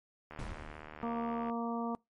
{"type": "click train", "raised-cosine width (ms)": 0.5, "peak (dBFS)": -31, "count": 92, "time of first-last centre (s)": [0.31, 1.498], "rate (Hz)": 76.6}
{"type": "noise with exponential decay", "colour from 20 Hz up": "brown", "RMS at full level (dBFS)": -36, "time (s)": [0.39, 1.18], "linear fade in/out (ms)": 2, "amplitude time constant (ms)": 170}
{"type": "harmonic tone", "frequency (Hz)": 233.1, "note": "A#3", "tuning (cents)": 0, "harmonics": [1, 2, 3, 4, 5], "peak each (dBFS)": [-35, -41, -41, -42, -43], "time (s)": [1.03, 1.95], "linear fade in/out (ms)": 0}
{"effects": ["noise-tail reverb RT60 0.2 s tail -25 dB re dry", "MP3 48 kbps"]}